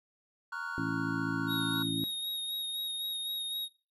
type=chord; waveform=triangle; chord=Gb major seventh; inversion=first; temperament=equal; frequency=932.3 / 1108.7 / 1396.9 / 1480 Hz; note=Bb5 / Db6 / F6 / Gb6; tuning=0 / 0 / 0 / 0 cents; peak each=-43 / -42 / -39 / -37 dBFS; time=0.52-1.83 s; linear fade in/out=5 ms
type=harmonic tone; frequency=55 Hz; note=A1; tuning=in tune; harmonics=2 / 3 / 4 / 5 / 6; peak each=-41 / -38 / -44 / -34 / -39 dBFS; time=0.78-2.04 s; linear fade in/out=0 ms
type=tone with vibrato; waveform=square; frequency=3752 Hz; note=A#7; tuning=11 cents sharp; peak=-34 dBFS; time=1.47-3.69 s; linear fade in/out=50 ms; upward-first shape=sine; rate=3.9 Hz; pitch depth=21 cents each way
effects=noise-tail reverb RT60 0.3 s tail -20 dB re dry